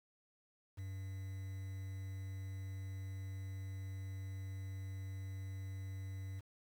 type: tone with quantisation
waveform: triangle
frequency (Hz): 96.1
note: G2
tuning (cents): -34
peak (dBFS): -40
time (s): 0.77-6.41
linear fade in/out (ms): 20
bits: 10
effects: none